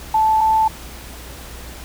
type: tone pair in turn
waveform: sine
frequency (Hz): 875 / 878.7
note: A5 / A5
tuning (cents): -10 / -3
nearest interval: unison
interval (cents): 7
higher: second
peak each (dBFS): -12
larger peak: neither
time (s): 0.14-0.41 / 0.41-0.68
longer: neither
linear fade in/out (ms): 5
effects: added 60 Hz sine -36 dBFS peak until 1.84 s + pink hiss -37 dBFS RMS until 1.84 s